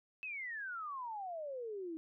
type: exponential sweep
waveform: sine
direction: down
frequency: 2637 to 313 Hz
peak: -40 dBFS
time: 0.23-1.97 s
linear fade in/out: 0 ms
effects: none